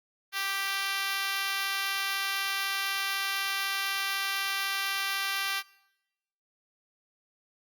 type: tone with high-pass filter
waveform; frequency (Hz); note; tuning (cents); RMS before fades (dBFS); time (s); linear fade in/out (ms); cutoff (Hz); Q
5% pulse; 392; G4; 0; -31; 0.32-5.63; 50; 1200; 1.1
effects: noise-tail reverb RT60 0.9 s tail -22 dB re dry + Opus 32 kbps